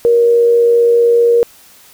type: tone with amplitude modulation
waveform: sine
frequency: 471.3 Hz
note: A#4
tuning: 19 cents sharp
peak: -5 dBFS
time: 0.05-1.43 s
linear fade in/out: 0 ms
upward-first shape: sine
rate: 95.3 Hz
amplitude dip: 30%
effects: white hiss -43 dBFS RMS until 1.93 s